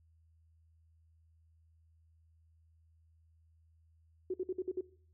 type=tone bursts; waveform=sine; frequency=370 Hz; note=F#4; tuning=in tune; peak=-32 dBFS; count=6; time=4.3-4.81 s; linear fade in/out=5 ms; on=40 ms; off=54 ms; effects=noise-tail reverb RT60 0.5 s tail -20 dB re dry + added 81 Hz sine -64 dBFS peak until 5.13 s